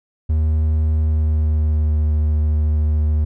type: tone with pitch glide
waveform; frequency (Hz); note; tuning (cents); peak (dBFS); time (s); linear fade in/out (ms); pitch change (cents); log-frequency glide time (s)
triangle; 77.78 to 76.14; D#2 to D#2; 0 to -37; -12; 0.29-3.25; 10; -37; 0.99-2.01
effects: none